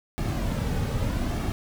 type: noise with flanger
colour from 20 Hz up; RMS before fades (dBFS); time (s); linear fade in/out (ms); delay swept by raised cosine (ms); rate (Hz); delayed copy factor
brown; -27; 0.18-1.52; 0; 2 to 2.99; 0.8; -0.5
effects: none